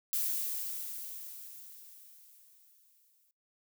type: noise with exponential decay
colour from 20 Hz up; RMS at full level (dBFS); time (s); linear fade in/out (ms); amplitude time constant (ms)
violet; -31; 0.13-3.31; 0; 690
effects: noise-tail reverb RT60 0.2 s tail -23 dB re dry